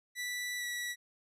sawtooth tone with pitch glide, 1968 to 1944.3 Hz, B6 to B6, -7 to -28 cents, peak -32 dBFS, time 0.15-0.96 s, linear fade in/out 50 ms, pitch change -21 cents, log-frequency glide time 0.58-0.64 s, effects resampled to 32000 Hz

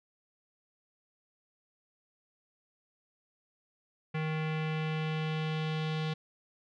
square tone with low-pass filter sweep, 156.6 Hz, D#3, 11 cents sharp, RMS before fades -33 dBFS, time 4.14-6.14 s, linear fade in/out 10 ms, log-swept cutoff 2400 to 3600 Hz, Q 2.5, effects none

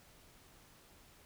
silence, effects pink hiss -62 dBFS RMS until 1.25 s

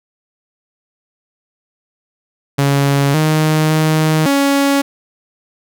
sawtooth tone with pitch steps, 140.1 / 155.5 / 156.6 / 279.2 Hz, C#3 / D#3 / D#3 / C#4, +19 / -1 / +11 / +13 cents, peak -7 dBFS, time 2.58-4.82 s, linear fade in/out 10 ms, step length 560 ms, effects none

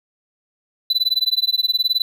triangle tone with tremolo, 3995 Hz, B7, 19 cents sharp, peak -11 dBFS, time 0.9-2.02 s, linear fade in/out 2 ms, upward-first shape sine, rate 19 Hz, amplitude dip 100%, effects none

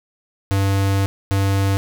square tone pair in turn, 98 / 98 Hz, G2 / G2, 0 / 0 cents, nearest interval unison, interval 0 cents, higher neither, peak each -16 dBFS, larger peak neither, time 0.51-1.06 / 1.31-1.77 s, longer first, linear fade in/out 0 ms, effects none

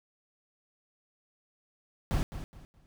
brown noise with echo, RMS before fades -28 dBFS, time 2.11-2.23 s, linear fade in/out 0 ms, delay 210 ms, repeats 3, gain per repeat -11 dB, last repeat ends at 2.86 s, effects none

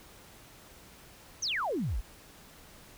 sine exponential sweep, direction down, 6645 to 38.68 Hz, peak -29 dBFS, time 1.42-2.01 s, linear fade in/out 10 ms, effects pink hiss -54 dBFS RMS until 2.97 s

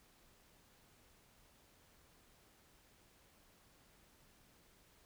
silence, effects pink hiss -68 dBFS RMS until 5.05 s

